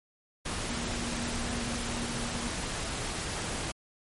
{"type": "tone in noise", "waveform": "sine", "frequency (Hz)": 236.7, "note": "A#3", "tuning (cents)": 27, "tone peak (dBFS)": -37, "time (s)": [0.69, 2.49], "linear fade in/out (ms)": 10, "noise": "pink", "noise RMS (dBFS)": -34, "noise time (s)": [0.45, 3.72], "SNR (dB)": -6, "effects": ["MP3 48 kbps"]}